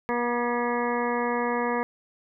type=harmonic tone with a mistuned harmonic; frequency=240.4 Hz; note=B3; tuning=46 cents flat; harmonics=1 / 2 / 3 / 4 / 5 / 7 / 8 / 9; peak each=-30 / -28 / -34 / -30 / -34 / -35 / -38 / -39 dBFS; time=0.09-1.83 s; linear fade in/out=0 ms; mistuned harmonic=8; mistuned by=+21 cents; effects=none